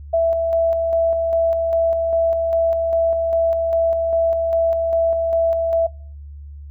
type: tone with tremolo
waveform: sine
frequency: 662 Hz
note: E5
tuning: 7 cents sharp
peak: -13 dBFS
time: 0.13-5.87 s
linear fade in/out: 10 ms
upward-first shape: square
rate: 2.5 Hz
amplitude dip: 30%
effects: noise-tail reverb RT60 0.5 s tail -25 dB re dry + added 72 Hz sine -33 dBFS peak until 6.7 s